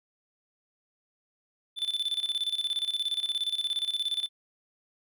triangle tone with tremolo, 3520 Hz, A7, in tune, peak -24 dBFS, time 1.76-4.29 s, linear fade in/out 50 ms, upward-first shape square, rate 17 Hz, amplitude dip 75%, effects none

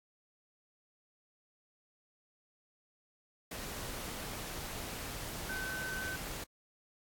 sine tone in noise, 1527 Hz, G6, 46 cents flat, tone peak -38 dBFS, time 5.49-6.16 s, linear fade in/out 5 ms, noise pink, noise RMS -42 dBFS, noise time 3.51-6.44 s, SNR +1 dB, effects AAC 64 kbps

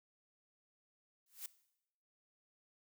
blue noise with exponential growth, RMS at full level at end -41 dBFS, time 1.26-1.46 s, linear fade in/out 2 ms, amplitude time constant 42 ms, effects noise-tail reverb RT60 0.8 s tail -18 dB re dry

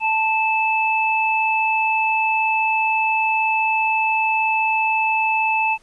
sine tone pair together, 882 / 2623 Hz, A5 / E7, +4 / -9 cents, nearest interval octave + perfect fifth, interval 1887 cents, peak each -19 dBFS, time 0-5.78 s, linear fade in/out 50 ms, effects pink hiss -56 dBFS RMS until 5.82 s + resampled to 24000 Hz

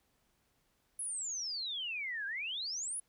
sine exponential two-way sweep, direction down then up, 10870 to 1568 to 10870 Hz, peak -36 dBFS, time 0.99-3 s, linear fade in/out 5 ms, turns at 2.26 s, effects pink hiss -75 dBFS RMS until 3.08 s

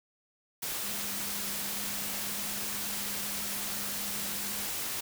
sine tone in noise, 202.5 Hz, G#3, 43 cents flat, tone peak -46 dBFS, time 0.83-4.67 s, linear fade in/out 10 ms, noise white, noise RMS -35 dBFS, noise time 0.62-5.01 s, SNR -14 dB, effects none

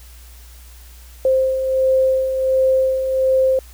sine beating tone pair, 523.3 / 524.7 Hz, C5 / C5, 0 / +5 cents, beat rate 1.4 Hz, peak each -23 / -14 dBFS, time 1.25-3.59 s, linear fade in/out 2 ms, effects added 60 Hz sine -39 dBFS peak until 3.73 s + white hiss -47 dBFS RMS until 3.73 s

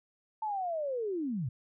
sine linear sweep, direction down, 889 to 110 Hz, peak -31 dBFS, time 0.42-1.49 s, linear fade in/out 5 ms, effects none

